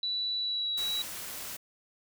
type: tone with pitch glide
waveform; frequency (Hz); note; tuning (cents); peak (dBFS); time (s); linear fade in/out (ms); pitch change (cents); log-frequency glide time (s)
sine; 3951 to 3899; B7 to B7; 0 to -23; -29; 0.03-1.02; 2; -23; 0.38-0.7
type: noise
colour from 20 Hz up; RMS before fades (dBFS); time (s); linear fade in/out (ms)
white; -40; 0.77-1.57; 10
effects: none